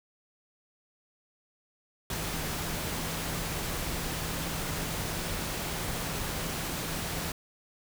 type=tone in noise; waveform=sine; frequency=162.3 Hz; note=E3; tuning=27 cents flat; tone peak=-41 dBFS; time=2.1-7.32 s; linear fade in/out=2 ms; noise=pink; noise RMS=-34 dBFS; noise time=2.1-7.32 s; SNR=-10 dB; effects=none